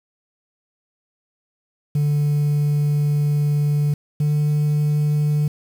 sine tone pair in turn, 146.83 / 148.97 Hz, D3 / D3, 0 / +25 cents, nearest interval unison, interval 25 cents, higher second, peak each -13 dBFS, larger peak neither, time 1.95-3.94 / 4.2-5.48 s, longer first, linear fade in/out 5 ms, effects tanh soft clip ceiling -15 dBFS + 7-bit

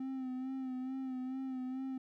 triangle tone with vibrato, 260 Hz, C4, 11 cents flat, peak -35 dBFS, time 0-1.98 s, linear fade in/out 5 ms, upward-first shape sine, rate 2.3 Hz, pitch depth 38 cents each way, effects none

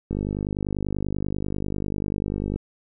click train, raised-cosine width 3 ms, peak -14 dBFS, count 124, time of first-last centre 0.11-2.56 s, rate 50.2 Hz, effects none

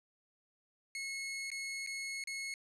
sawtooth tone with dropouts, 2179 Hz, C#7, 30 cents flat, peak -35 dBFS, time 0.95-2.54 s, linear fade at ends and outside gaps 1 ms, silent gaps 1.503-1.516 / 1.864-1.872 / 2.239-2.273 s, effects resampled to 24000 Hz

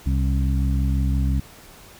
harmonic tone with a mistuned harmonic, 65.9 Hz, C2, 13 cents sharp, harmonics 1 / 2 / 3 / 4, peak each -19 / -25 / -29 / -31 dBFS, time 0.06-1.4 s, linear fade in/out 5 ms, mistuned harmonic 4, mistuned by +59 cents, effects pink hiss -46 dBFS RMS until 1.99 s

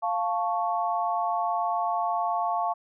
sine chord, F augmented, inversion none, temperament equal, 698.5 / 880 / 1108.7 Hz, F5 / A5 / C#6, 0 / 0 / 0 cents, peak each -27 / -29 / -30 dBFS, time 0.02-2.74 s, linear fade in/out 20 ms, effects none

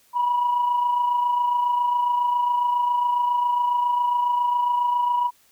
sine tone pair together, 970.7 / 998 Hz, B5 / B5, -30 / +18 cents, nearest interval unison, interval 48 cents, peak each -18 / -28 dBFS, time 0.13-5.31 s, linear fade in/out 50 ms, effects tanh soft clip ceiling -14 dBFS + white hiss -59 dBFS RMS until 5.51 s

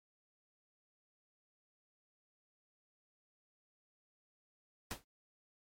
pink noise with exponential decay, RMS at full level -37 dBFS, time 4.91-5.04 s, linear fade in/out 0 ms, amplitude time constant 27 ms, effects MP3 64 kbps

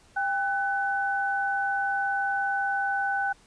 sine tone pair together, 794.6 / 1500 Hz, G5 / F#6, +23 / +23 cents, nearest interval major seventh, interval 1100 cents, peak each -27 dBFS, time 0.16-3.33 s, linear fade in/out 10 ms, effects pink hiss -58 dBFS RMS until 3.46 s + resampled to 22050 Hz

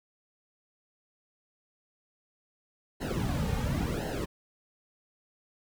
brown noise with flanger, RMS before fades -31 dBFS, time 3-4.26 s, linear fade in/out 20 ms, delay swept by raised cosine 0.84 to 3.04 ms, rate 0.94 Hz, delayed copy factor -0.95, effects none

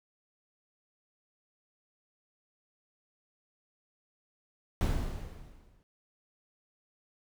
brown noise with exponential decay, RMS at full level -25 dBFS, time 4.81-5.83 s, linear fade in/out 0 ms, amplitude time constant 220 ms, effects none

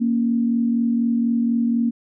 sine tone pair together, 233.1 / 277.2 Hz, A#3 / C#4, 0 / 0 cents, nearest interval minor third, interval 300 cents, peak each -17 / -26 dBFS, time 0-1.91 s, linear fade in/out 20 ms, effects none

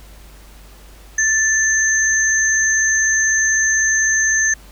sine tone pair together, 1760 / 6272 Hz, A6 / G8, 0 / 0 cents, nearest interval octave + minor seventh, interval 2200 cents, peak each -15 / -17 dBFS, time 1.18-4.54 s, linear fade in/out 5 ms, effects added 50 Hz sine -40 dBFS peak until 4.71 s + pink hiss -46 dBFS RMS until 4.71 s

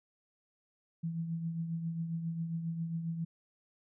sine tone with tremolo, 165.5 Hz, E3, 7 cents sharp, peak -31 dBFS, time 1.03-3.25 s, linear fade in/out 10 ms, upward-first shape triangle, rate 7.4 Hz, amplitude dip 55%, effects none

